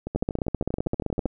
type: two click trains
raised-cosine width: 2 ms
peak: -17 / -11 dBFS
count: 16 / 18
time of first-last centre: 0.07-1.26 / 0.16-1.257 s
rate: 12.6 / 15.5 Hz
effects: none